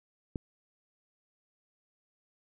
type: click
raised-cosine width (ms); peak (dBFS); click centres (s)
3; -21; 0.358
effects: none